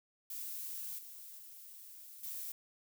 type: noise with level steps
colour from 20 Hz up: violet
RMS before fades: -43 / -51 / -53 / -43 dBFS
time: 0.3-2.52 s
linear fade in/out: 2 ms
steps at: 0.98 / 1.38 / 2.23 s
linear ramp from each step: 10 ms
effects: none